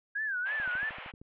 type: tone with vibrato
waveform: sine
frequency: 1599 Hz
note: G6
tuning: 34 cents sharp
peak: -30 dBFS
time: 0.15-0.9 s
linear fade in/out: 10 ms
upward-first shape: sine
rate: 3.1 Hz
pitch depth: 170 cents each way
type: band-pass noise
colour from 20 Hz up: white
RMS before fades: -44 dBFS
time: 0.45-1.12 s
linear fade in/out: 20 ms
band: 510 to 2900 Hz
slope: 48 dB/octave
type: click train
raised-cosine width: 3 ms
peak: -37 dBFS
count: 9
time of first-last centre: 0.6-1.215 s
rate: 13 Hz
effects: none